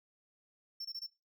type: tone bursts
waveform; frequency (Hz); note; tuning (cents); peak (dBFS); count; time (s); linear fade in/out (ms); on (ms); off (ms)
triangle; 5410; E8; +44; -38; 4; 0.8-1.065; 5; 49; 23
effects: noise-tail reverb RT60 0.3 s tail -22 dB re dry